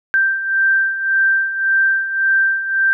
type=beating tone pair; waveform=sine; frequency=1568 / 1569.8 Hz; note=G6 / G6; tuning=0 / +2 cents; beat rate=1.8 Hz; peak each=-20 / -14 dBFS; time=0.14-2.93 s; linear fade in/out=0 ms; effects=none